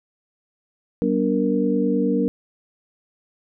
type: tone cluster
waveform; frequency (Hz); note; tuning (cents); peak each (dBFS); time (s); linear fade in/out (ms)
sine; 191.6 / 241.5 / 291 / 467; G3 / B3 / D4 / A#4; -39 / -39 / -16 / +3; -23; 1.02-2.28; 0
effects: none